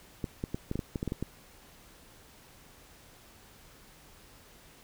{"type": "clicks", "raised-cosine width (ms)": 3, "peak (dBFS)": -19, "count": 11, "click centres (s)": [0.242, 0.439, 0.545, 0.714, 0.756, 0.792, 0.958, 1.029, 1.077, 1.121, 1.226], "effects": ["pink hiss -56 dBFS RMS until 4.83 s"]}